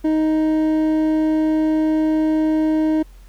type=tone pair together; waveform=triangle; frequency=312.3 / 624.6 Hz; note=D#4 / D#5; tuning=+7 / +7 cents; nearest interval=octave; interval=1200 cents; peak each=-13 / -25 dBFS; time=0.04-3.03 s; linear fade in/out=10 ms; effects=added 44 Hz sine -40 dBFS peak until 3.28 s + pink hiss -55 dBFS RMS until 3.28 s